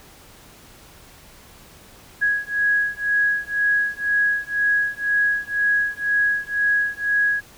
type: beating tone pair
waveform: sine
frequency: 1661.2 / 1663.2 Hz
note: G#6 / G#6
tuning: 0 / +2 cents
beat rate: 2 Hz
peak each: -21 dBFS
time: 2.21-7.41 s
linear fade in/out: 20 ms
effects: pink hiss -47 dBFS RMS until 7.57 s